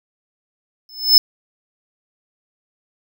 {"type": "tone with exponential growth", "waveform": "square", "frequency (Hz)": 5230, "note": "E8", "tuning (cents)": -15, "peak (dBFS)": -3, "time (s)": [0.89, 1.18], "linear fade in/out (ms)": 1, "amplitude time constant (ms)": 61, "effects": []}